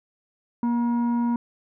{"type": "tone pair together", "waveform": "sine", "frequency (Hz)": [237.1, 954], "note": ["A#3", "A#5"], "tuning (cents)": [30, 40], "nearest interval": "2 octaves", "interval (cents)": 2410, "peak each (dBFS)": [-19, -29], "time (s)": [0.63, 1.36], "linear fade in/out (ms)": 2, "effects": ["tanh soft clip ceiling -17 dBFS"]}